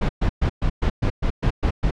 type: noise bursts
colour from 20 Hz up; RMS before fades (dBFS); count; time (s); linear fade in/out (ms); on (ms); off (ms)
brown; -19; 10; 0.01-1.91; 10; 82; 120
effects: low-pass 4000 Hz 12 dB/octave